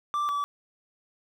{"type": "tone pair in turn", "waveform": "triangle", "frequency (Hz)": [1174.7, 1151.9], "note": ["D6", "D6"], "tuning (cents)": [0, -34], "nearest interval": "unison", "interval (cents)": 34, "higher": "first", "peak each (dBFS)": [-23, -24], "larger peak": "first", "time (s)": [[0.14, 0.29], [0.29, 0.44]], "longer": "neither", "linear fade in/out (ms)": 0, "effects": []}